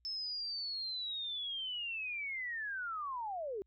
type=linear sweep; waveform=sine; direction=down; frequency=5274 to 370 Hz; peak=-37 dBFS; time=0.05-3.62 s; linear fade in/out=0 ms; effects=added 60 Hz sine -70 dBFS peak until 3.66 s